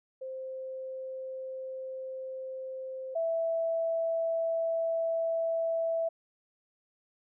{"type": "tone pair in turn", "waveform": "sine", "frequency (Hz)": [523.3, 659.3], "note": ["C5", "E5"], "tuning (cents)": [0, 0], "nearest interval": "major third", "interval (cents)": 400, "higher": "second", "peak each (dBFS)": [-36, -27], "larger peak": "second", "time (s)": [[0.21, 3.15], [3.15, 6.09]], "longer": "neither", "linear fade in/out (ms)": 10, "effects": []}